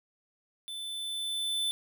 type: tone with level ramp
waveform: square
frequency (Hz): 3520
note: A7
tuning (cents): 0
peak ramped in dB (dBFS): -38 to -28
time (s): 0.68-1.71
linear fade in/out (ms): 0
effects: none